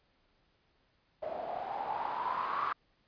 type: noise with low-pass filter sweep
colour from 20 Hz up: blue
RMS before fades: -36 dBFS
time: 1.22-2.73 s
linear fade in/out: 10 ms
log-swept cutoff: 620 to 1200 Hz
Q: 7.6
effects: pink hiss -72 dBFS RMS until 3.07 s + resampled to 11025 Hz